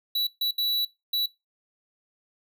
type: tone bursts at uneven times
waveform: square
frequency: 3935 Hz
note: B7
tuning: 7 cents flat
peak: -24 dBFS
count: 4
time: 0.15-0.27 / 0.41-0.51 / 0.58-0.85 / 1.13-1.26 s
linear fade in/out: 5 ms
effects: noise-tail reverb RT60 0.2 s tail -19 dB re dry